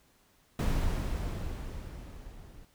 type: noise with level ramp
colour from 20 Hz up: brown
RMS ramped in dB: -26 to -51 dBFS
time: 0.59-2.65 s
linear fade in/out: 2 ms
effects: pink hiss -66 dBFS RMS until 2.74 s